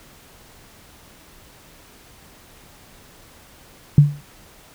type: tone with exponential decay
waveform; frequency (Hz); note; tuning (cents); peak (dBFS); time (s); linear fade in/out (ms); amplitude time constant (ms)
sine; 145.4; D3; -17; -3; 3.98-4.21; 2; 50
effects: pink hiss -48 dBFS RMS until 4.74 s